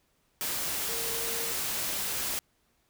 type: tone in noise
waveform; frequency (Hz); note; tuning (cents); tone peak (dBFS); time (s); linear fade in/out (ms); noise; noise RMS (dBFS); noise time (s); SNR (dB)
sine; 460.6; A#4; -21; -40; 0.89-1.52; 0; white; -32; 0.41-2.39; -11
effects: pink hiss -71 dBFS RMS until 2.89 s